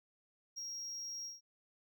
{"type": "tone with ADSR envelope", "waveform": "triangle", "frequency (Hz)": 5610, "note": "F8", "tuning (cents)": 7, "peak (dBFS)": -38, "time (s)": [0.56, 1.41], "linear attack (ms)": 23, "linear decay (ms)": 4, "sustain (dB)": -2, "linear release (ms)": 160, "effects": []}